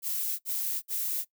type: noise bursts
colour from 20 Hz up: violet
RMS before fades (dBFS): -31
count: 3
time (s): 0.02-1.25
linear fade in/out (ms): 50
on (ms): 370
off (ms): 60
effects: noise-tail reverb RT60 0.1 s tail -19 dB re dry